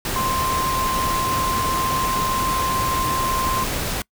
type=tone in noise; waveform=sine; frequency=1046.5 Hz; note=C6; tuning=in tune; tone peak=-21 dBFS; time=0.16-3.64 s; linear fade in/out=2 ms; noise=pink; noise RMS=-25 dBFS; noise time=0.05-4.02 s; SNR=+1 dB; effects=noise-tail reverb RT60 0.1 s tail -25 dB re dry